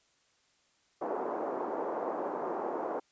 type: band-pass noise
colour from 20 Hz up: pink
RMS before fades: -35 dBFS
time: 1.01-3 s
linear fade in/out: 10 ms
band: 330 to 1000 Hz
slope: 24 dB/octave
effects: white hiss -70 dBFS RMS until 3.11 s + resampled to 16000 Hz